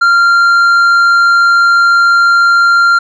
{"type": "tone with tanh clipping", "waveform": "triangle", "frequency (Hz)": 1387, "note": "F6", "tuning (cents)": -12, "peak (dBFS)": -6, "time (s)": [0.01, 2.99], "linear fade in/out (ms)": 10, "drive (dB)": 10, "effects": []}